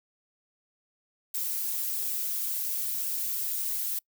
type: noise with flanger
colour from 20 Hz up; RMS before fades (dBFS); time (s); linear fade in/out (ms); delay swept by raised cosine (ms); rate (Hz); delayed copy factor
violet; -31; 1.34-3.99; 5; 1.8 to 4.6; 2.9; +0.9
effects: noise-tail reverb RT60 0.1 s tail -25 dB re dry